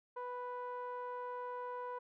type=tone with low-pass filter; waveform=sawtooth; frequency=493.9 Hz; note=B4; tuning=in tune; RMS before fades=-43 dBFS; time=0.16-1.99 s; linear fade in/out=10 ms; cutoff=1100 Hz; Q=3.1; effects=none